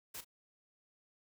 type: noise with echo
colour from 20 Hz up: white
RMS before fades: -45 dBFS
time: 0.14-0.21 s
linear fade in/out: 10 ms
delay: 37 ms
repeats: 1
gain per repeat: -13 dB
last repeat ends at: 0.247 s
effects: none